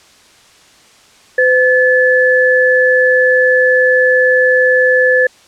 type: tone pair together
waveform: sine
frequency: 508.6 / 1729 Hz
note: C5 / A6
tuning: -49 / -31 cents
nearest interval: octave + major sixth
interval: 2118 cents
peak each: -10 dBFS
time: 1.38-5.27 s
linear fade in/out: 5 ms
effects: white hiss -45 dBFS RMS until 5.47 s + low-pass 7000 Hz 12 dB/octave